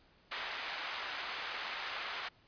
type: band-pass noise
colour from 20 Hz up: pink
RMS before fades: -41 dBFS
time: 0.31-2.29 s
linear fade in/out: 10 ms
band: 1100 to 3600 Hz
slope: 12 dB/octave
effects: pink hiss -66 dBFS RMS until 2.47 s + resampled to 11025 Hz